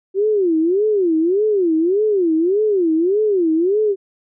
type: tone with vibrato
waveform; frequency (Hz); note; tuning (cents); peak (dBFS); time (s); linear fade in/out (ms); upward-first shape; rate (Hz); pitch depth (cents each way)
sine; 370; F#4; 0; -13; 0.14-3.96; 50; sine; 1.7; 270
effects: none